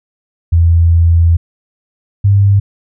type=tone pair in turn; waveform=sine; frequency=84 / 99.89 Hz; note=E2 / G2; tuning=+33 / +33 cents; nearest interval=minor third; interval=300 cents; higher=second; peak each=-5 dBFS; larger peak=neither; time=0.52-1.37 / 2.24-2.6 s; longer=first; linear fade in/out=10 ms; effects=none